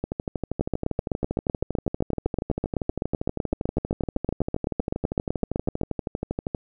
two click trains, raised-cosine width 2 ms, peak -10 / -13 dBFS, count 42 / 83, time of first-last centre 0.61-5.813 / 0.04-6.548 s, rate 7.88 / 12.6 Hz, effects none

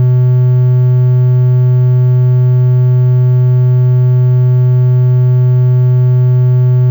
triangle tone, 125.6 Hz, B2, 30 cents sharp, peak -3 dBFS, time 0-6.9 s, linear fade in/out 0 ms, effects 7-bit

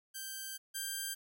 5% pulse tone pair in turn, 1568 / 1582.6 Hz, G6 / G6, 0 / +16 cents, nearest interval unison, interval 16 cents, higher second, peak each -30 / -26 dBFS, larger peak second, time 0.14-0.58 / 0.74-1.15 s, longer first, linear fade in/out 20 ms, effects none

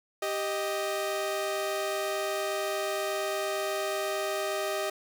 sawtooth tone pair together, 392.5 / 623 Hz, G4 / D#5, +2 / +2 cents, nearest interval minor sixth, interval 800 cents, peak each -29 / -27 dBFS, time 0.22-4.9 s, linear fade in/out 5 ms, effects none

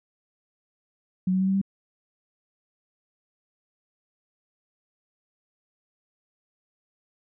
sine tone with pitch steps, 185 / 187.58 / 190.2 / 192.86 / 195.55 Hz, F#3 / F#3 / F#3 / G3 / G3, 0 / +24 / +48 / -28 / -4 cents, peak -20 dBFS, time 1.27-1.615 s, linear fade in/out 5 ms, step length 69 ms, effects none

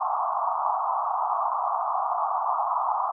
white band-pass noise, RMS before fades -26 dBFS, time 0-3.12 s, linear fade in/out 20 ms, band 680 to 1200 Hz, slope 96 dB/octave, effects none

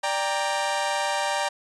sawtooth chord, G minor, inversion second, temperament equal with one note detuned, 587.3 / 790.4 / 932.3 Hz, D5 / G5 / Bb5, 0 / +14 / 0 cents, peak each -25 / -24 / -24 dBFS, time 0.03-1.49 s, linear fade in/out 10 ms, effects resampled to 22050 Hz

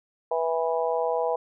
harmonic tone, 164 Hz, E3, 9 cents flat, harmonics 3 / 4 / 5 / 6, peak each -26 / -28 / -30 / -32 dBFS, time 0.31-1.36 s, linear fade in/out 5 ms, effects none

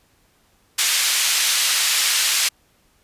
pink band-pass noise, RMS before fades -19 dBFS, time 0.78-2.49 s, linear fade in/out 10 ms, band 2500 to 11000 Hz, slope 12 dB/octave, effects pink hiss -60 dBFS RMS until 3.03 s + resampled to 32000 Hz

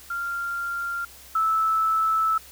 sine tone pair in turn, 1389 / 1311 Hz, F6 / E6, -10 / -10 cents, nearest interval minor second, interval 100 cents, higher first, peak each -26 / -19 dBFS, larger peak second, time 0.1-1.05 / 1.35-2.38 s, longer second, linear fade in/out 5 ms, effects added 65 Hz sine -54 dBFS peak until 2.51 s + white hiss -47 dBFS RMS until 2.51 s

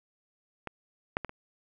clicks, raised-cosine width 0.5 ms, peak -21 / -12 / -20 / -27 dBFS, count 4, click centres 0.673 / 1.169 / 1.247 / 1.294 s, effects none

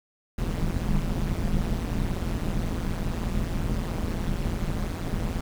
brown noise with amplitude modulation, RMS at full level -23 dBFS, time 0.38-5.41 s, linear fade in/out 5 ms, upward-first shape sine, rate 171 Hz, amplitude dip 95%, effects none

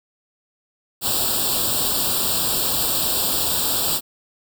white noise with comb filter, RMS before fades -21 dBFS, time 1.01-4.01 s, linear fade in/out 50 ms, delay 0.24 ms, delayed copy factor +1, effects none

